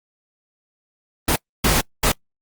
pink noise bursts at uneven times, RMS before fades -17 dBFS, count 3, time 1.28-1.36 / 1.64-1.81 / 2.03-2.12 s, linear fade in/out 5 ms, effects noise-tail reverb RT60 0.1 s tail -25 dB re dry + Opus 24 kbps

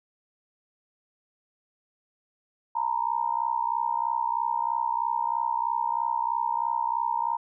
sine tone with amplitude modulation, 932.3 Hz, A#5, in tune, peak -20 dBFS, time 2.75-7.37 s, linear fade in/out 10 ms, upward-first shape sine, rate 63.1 Hz, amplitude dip 95%, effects none

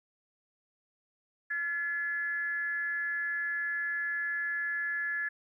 sine tone with frequency modulation, 1709 Hz, G#6, 49 cents sharp, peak -30 dBFS, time 1.5-5.29 s, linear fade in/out 10 ms, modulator 328 Hz, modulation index 0.36, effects 12-bit

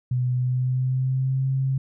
sine tone with pitch glide, 125.3 to 133.52 Hz, B2 to C3, +25 to +35 cents, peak -20 dBFS, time 0.11-1.78 s, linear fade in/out 5 ms, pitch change +110 cents, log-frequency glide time 0.35-1.48 s, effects none

